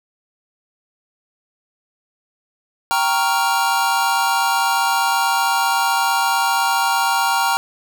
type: chord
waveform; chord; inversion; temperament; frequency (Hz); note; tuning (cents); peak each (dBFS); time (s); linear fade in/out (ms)
square; G half-diminished seventh; none; equal; 784 / 932.3 / 1108.7 / 1396.9; G5 / Bb5 / Db6 / F6; 0 / 0 / 0 / 0; -22 / -20 / -26 / -22; 2.91-7.57; 0
effects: none